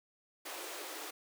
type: high-pass noise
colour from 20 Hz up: pink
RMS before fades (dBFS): -44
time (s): 0.45-1.11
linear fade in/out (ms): 10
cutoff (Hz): 300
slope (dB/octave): 96
effects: none